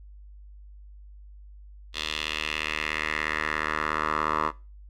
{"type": "tone with band-pass filter sweep", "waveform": "10% pulse", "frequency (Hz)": 77, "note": "D#2", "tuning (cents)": -17, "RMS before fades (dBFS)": -29, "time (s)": [1.93, 4.52], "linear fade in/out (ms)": 50, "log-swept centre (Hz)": [3500, 1100], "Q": 2.6, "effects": ["noise-tail reverb RT60 0.3 s tail -21 dB re dry", "added 50 Hz sine -44 dBFS peak until 4.89 s"]}